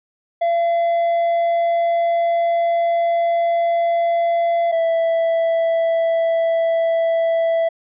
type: tone pair in turn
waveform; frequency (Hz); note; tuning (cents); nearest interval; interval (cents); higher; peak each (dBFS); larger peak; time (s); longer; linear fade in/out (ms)
triangle; 680 / 661.8; F5 / E5; -46 / +7; unison; 47; first; -13 / -13; neither; 0.41-4.72 / 4.72-7.69; first; 10
effects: resampled to 8000 Hz